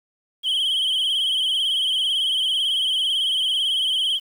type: tone with vibrato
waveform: sine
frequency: 3140 Hz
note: G7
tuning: 2 cents sharp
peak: -16 dBFS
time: 0.43-4.2 s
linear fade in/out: 50 ms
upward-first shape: sine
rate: 18 Hz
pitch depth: 79 cents each way
effects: tanh soft clip ceiling -18 dBFS + 8-bit